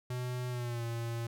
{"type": "tone with pitch glide", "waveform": "square", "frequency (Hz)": [124.8, 116.44], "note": ["B2", "A#2"], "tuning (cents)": [19, -2], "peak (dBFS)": -35, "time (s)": [0.1, 1.27], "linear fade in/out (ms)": 5, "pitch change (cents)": -121, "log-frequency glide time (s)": [0.49, 0.84], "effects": []}